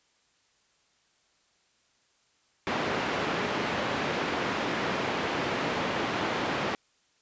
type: band-pass noise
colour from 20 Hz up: pink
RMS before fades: -30 dBFS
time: 2.67-6.75 s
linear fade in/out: 0 ms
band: 210 to 2700 Hz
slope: 12 dB/octave
effects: white hiss -68 dBFS RMS until 7.21 s + resampled to 16000 Hz